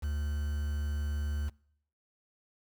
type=tone with quantisation; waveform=triangle; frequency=73.42 Hz; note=D2; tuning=in tune; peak=-28 dBFS; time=0.02-1.5 s; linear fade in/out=20 ms; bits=8; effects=noise-tail reverb RT60 0.7 s tail -25 dB re dry